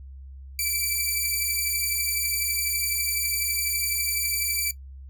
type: beating tone pair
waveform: 5% pulse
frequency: 2315 / 2327 Hz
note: D7 / D7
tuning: -25 / -17 cents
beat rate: 12 Hz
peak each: -19 / -16 dBFS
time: 0.59-4.71 s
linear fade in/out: 2 ms
effects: noise-tail reverb RT60 0.1 s tail -17 dB re dry + added 67 Hz sine -39 dBFS peak until 5.09 s